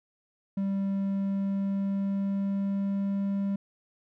triangle tone with pitch glide, 196 to 198.05 Hz, G3 to G3, 0 to +18 cents, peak -24 dBFS, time 0.57-3.56 s, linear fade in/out 5 ms, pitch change +18 cents, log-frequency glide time 0.93-3.25 s, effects none

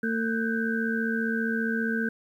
sine tone cluster, 226.6 / 451.8 / 1508 / 1583 Hz, A#3 / A4 / F#6 / G6, -49 / +46 / +32 / +17 cents, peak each -27 / -33 / -32 / -32 dBFS, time 0.03-2.09 s, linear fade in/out 5 ms, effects 10-bit

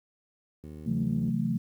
click train, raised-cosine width 3 ms, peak -31 dBFS, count 51, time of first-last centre 0.64-1.293 s, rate 76.6 Hz
sine chord, F# half-diminished seventh, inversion second, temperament just, 133.2 / 166.5 / 185 / 222 Hz, C3 / E3 / F#3 / A3, +31 / +18 / 0 / +16 cents, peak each -32 / -31 / -33 / -29 dBFS, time 0.86-1.58 s, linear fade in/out 10 ms
effects high-pass 60 Hz 12 dB/octave + 10-bit

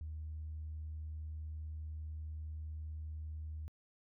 sine tone, 77.6 Hz, D#2, 4 cents flat, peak -40 dBFS, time 0.01-3.68 s, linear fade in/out 0 ms, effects tanh soft clip ceiling -36 dBFS

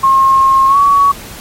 sine tone with pitch glide, 1074 to 1125.4 Hz, C6 to C#6, +45 to +26 cents, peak -5 dBFS, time 0.03-1.12 s, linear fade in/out 10 ms, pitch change +81 cents, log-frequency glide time 0.67-0.77 s, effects pink hiss -30 dBFS RMS until 1.4 s + MP3 64 kbps

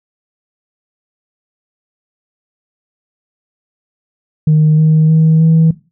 sine tone with pitch steps, 154.3 / 156.73 / 159.19 / 161.69 Hz, D#3 / D#3 / D#3 / E3, -14 / +13 / +40 / -33 cents, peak -4 dBFS, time 4.47-5.71 s, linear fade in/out 5 ms, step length 310 ms, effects noise-tail reverb RT60 0.3 s tail -18 dB re dry + tanh soft clip ceiling -3 dBFS

